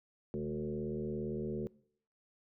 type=tone with frequency modulation; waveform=sine; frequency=291.8 Hz; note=D4; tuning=11 cents flat; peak=-34 dBFS; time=0.34-1.67 s; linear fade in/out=0 ms; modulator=77.6 Hz; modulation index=2.2; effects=noise-tail reverb RT60 0.6 s tail -22 dB re dry